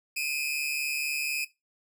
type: tone pair together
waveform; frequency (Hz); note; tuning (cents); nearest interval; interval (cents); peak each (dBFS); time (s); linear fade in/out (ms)
sawtooth; 2422 / 2566; D#7 / E7; -47 / -47; minor second; 100; -28 / -29; 0.16-1.45; 10
effects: noise-tail reverb RT60 0.2 s tail -17 dB re dry